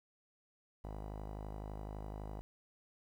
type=tone with low-pass filter; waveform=sawtooth; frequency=51.91 Hz; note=G#1; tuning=in tune; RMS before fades=-45 dBFS; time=0.84-2.41 s; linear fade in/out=0 ms; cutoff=810 Hz; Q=2.3; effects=11-bit